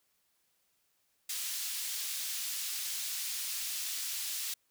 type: high-pass noise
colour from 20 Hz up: pink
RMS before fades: -37 dBFS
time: 1.29-4.54 s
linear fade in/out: 5 ms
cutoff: 3800 Hz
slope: 12 dB/octave
effects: white hiss -75 dBFS RMS until 4.7 s